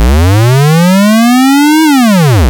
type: linear two-way sweep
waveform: square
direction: up then down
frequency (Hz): 51.91 to 321 to 51.91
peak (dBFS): -4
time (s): 0-2.49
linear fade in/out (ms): 0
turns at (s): 1.83
effects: none